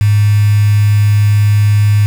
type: tone with quantisation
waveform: sine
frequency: 103.83 Hz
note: G#2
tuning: in tune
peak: -6 dBFS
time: 0.01-2.06 s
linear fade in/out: 0 ms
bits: 4
effects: none